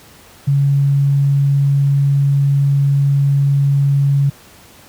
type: tone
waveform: sine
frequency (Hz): 140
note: C#3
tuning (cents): +18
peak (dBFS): -10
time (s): 0.47-4.3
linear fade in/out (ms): 10
effects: pink hiss -43 dBFS RMS until 4.88 s + high-pass 60 Hz 12 dB/octave